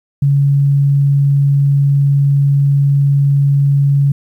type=tone; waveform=sine; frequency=140.5 Hz; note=C#3; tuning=24 cents sharp; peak=-8 dBFS; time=0.22-4.12 s; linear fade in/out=5 ms; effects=8-bit